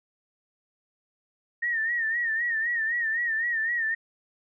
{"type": "tone with vibrato", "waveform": "sine", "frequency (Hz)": 1843, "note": "A#6", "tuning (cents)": -20, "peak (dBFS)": -24, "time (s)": [1.62, 3.95], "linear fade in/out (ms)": 10, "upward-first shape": "sine", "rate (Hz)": 3.9, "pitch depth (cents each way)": 81, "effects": []}